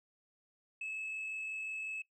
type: tone with amplitude modulation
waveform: sine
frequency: 2597 Hz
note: E7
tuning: 26 cents flat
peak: -35 dBFS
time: 0.81-2.02 s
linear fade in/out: 5 ms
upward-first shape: sine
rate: 45.5 Hz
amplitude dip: 25%
effects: noise-tail reverb RT60 0.1 s tail -18 dB re dry + tanh soft clip ceiling -36 dBFS